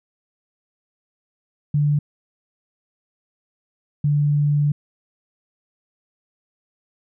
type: tone pair in turn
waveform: sine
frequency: 146.83 / 146.31 Hz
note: D3 / D3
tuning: 0 / -6 cents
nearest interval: unison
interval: 6 cents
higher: first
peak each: -15 dBFS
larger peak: neither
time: 1.74-1.99 / 4.04-4.72 s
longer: second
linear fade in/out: 5 ms
effects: none